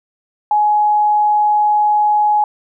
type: tone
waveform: sine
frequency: 840 Hz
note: G#5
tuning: 19 cents sharp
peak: -10 dBFS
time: 0.51-2.44 s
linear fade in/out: 2 ms
effects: none